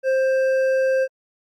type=tone with hard clipping; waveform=sine; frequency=527 Hz; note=C5; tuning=12 cents sharp; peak=-18 dBFS; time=0.03-1.08 s; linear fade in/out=50 ms; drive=7 dB; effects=Opus 48 kbps